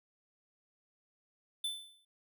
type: tone with exponential decay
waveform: square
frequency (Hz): 3521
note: A7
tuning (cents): 0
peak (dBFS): -32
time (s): 1.64-2.05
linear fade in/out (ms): 5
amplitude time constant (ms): 88
effects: none